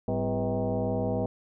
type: tone with frequency modulation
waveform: sine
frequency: 192.1 Hz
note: G3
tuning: 35 cents flat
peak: -25 dBFS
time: 0.08-1.26 s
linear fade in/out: 2 ms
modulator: 149 Hz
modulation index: 3.5
effects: none